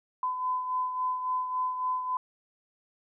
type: beating tone pair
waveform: sine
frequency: 1012 / 1015.6 Hz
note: B5 / B5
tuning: +42 / +48 cents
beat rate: 3.6 Hz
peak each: -28 / -37 dBFS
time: 0.23-2.17 s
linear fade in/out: 2 ms
effects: none